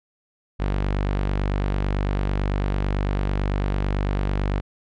sawtooth tone, 49 Hz, G1, in tune, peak -17 dBFS, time 0.59-4.61 s, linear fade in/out 20 ms, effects low-pass 3000 Hz 12 dB/octave

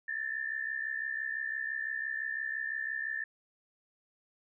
sine tone pair together, 1731 / 1796.9 Hz, A6 / A6, -29 / +36 cents, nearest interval minor second, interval 65 cents, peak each -37 / -35 dBFS, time 0.08-3.24 s, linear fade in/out 5 ms, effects none

